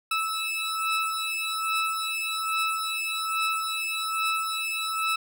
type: beating tone pair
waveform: 20% pulse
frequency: 1308 / 1309.2 Hz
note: E6 / E6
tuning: -14 / -12 cents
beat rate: 1.2 Hz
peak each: -24 dBFS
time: 0.11-5.16 s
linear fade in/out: 5 ms
effects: none